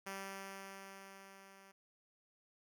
5% pulse tone with level ramp, 194.7 Hz, G3, 12 cents flat, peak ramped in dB -31 to -48 dBFS, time 0.06-1.72 s, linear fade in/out 10 ms, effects none

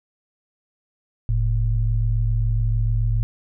sine tone pair together, 44.13 / 111.2 Hz, F1 / A2, +19 / +19 cents, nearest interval octave + major third, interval 1600 cents, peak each -20 dBFS, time 1.29-3.23 s, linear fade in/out 0 ms, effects none

